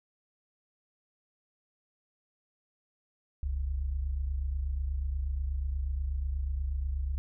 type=tone pair together; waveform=sine; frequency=40.73 / 69 Hz; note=E1 / C#2; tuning=-20 / -7 cents; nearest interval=major sixth; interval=913 cents; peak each=-35 / -30 dBFS; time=3.43-7.18 s; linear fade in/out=0 ms; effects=none